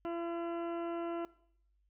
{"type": "harmonic tone with a mistuned harmonic", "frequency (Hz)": 339, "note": "E4", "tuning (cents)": 49, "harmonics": [1, 2, 3, 4, 5, 6, 7, 8, 9], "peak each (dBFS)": [-37, -41, -48, -48, -61, -60, -64, -60, -62], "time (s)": [0.05, 1.25], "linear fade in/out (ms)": 0, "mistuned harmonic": 9, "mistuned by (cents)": -54, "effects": ["noise-tail reverb RT60 0.7 s tail -20 dB re dry", "added 50 Hz sine -70 dBFS peak until 1.89 s"]}